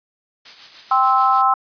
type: noise with tremolo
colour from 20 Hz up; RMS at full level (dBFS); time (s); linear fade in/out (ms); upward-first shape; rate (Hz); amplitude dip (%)
blue; -31; 0.45-1.42; 5; sine; 6.8; 50
type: harmonic tone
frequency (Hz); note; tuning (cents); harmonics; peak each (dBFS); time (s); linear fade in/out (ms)
261.6; C4; 0; 3 / 4 / 5; -17 / -17 / -16; 0.91-1.54; 5
effects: resampled to 11025 Hz